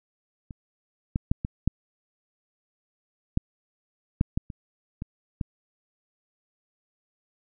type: clicks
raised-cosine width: 5 ms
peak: -27 / -12 / -9 / -16 / -8 / -9 / -8 / -12 / -24 / -20 / -15 dBFS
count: 11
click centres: 0.508 / 1.159 / 1.315 / 1.449 / 1.676 / 3.374 / 4.211 / 4.375 / 4.502 / 5.021 / 5.412 s
effects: none